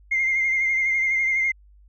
sine tone with vibrato, 2109 Hz, C7, 13 cents sharp, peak -18 dBFS, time 0.11-1.52 s, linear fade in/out 10 ms, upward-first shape sine, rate 12 Hz, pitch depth 33 cents each way, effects tanh soft clip ceiling -14 dBFS + added 50 Hz sine -49 dBFS peak until 1.88 s

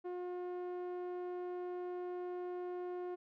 sawtooth tone with low-pass filter, 358.3 Hz, F4, 44 cents sharp, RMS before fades -42 dBFS, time 0.04-3.16 s, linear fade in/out 20 ms, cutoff 800 Hz, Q 0.51, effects none

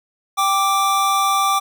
square tone pair together, 784 / 1174.7 Hz, G5 / D6, 0 / 0 cents, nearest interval perfect fifth, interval 700 cents, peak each -21 / -17 dBFS, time 0.37-1.6 s, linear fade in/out 20 ms, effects none

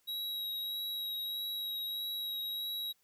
square tone with vibrato, 3847 Hz, B7, 46 cents flat, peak -36 dBFS, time 0.07-2.93 s, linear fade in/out 20 ms, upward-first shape sine, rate 1.6 Hz, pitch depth 12 cents each way, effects white hiss -73 dBFS RMS until 3.03 s

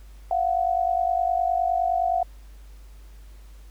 sine tone pair together, 689 / 738.7 Hz, F5 / F#5, -24 / -3 cents, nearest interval minor second, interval 121 cents, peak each -23 dBFS, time 0.31-2.23 s, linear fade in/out 2 ms, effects added 50 Hz sine -42 dBFS peak until 3.7 s + pink hiss -58 dBFS RMS until 3.7 s

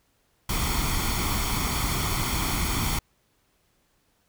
pink noise with comb filter, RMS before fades -26 dBFS, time 0.49-2.99 s, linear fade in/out 5 ms, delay 0.9 ms, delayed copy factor +0.65, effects pink hiss -68 dBFS RMS until 4.28 s

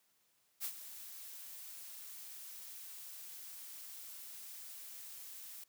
blue noise with ADSR envelope, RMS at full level -38 dBFS, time 0.6-5.64 s, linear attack 44 ms, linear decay 74 ms, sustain -12 dB, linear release 4 ms, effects white hiss -75 dBFS RMS until 5.68 s + high-pass 80 Hz 12 dB/octave

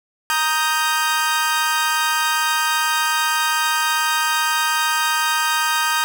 sawtooth chord, Eb major, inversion second, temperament equal, 932.3 / 1244.5 / 1568 Hz, Bb5 / Eb6 / G6, 0 / 0 / 0 cents, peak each -18 dBFS, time 0.3-6.04 s, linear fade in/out 0 ms, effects none

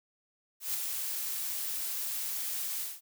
blue noise with ADSR envelope, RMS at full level -31 dBFS, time 0.6-3.01 s, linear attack 140 ms, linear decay 11 ms, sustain -4 dB, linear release 200 ms, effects none

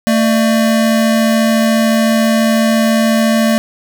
square tone pair together, 224.2 / 598.5 Hz, A3 / D5, +33 / +33 cents, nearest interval octave + perfect fourth, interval 1700 cents, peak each -11 / -17 dBFS, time 0.07-3.58 s, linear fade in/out 0 ms, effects none

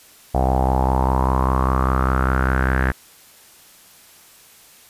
sawtooth tone with low-pass filter sweep, 65 Hz, C2, 11 cents flat, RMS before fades -18 dBFS, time 0.34-2.92 s, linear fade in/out 10 ms, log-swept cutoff 730 to 1700 Hz, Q 6.3, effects white hiss -48 dBFS RMS until 4.89 s + resampled to 32000 Hz

